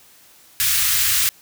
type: band-stop noise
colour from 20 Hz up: white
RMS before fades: -18 dBFS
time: 0.6-1.29 s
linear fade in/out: 0 ms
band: 120 to 1400 Hz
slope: 24 dB/octave
effects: white hiss -50 dBFS RMS until 1.41 s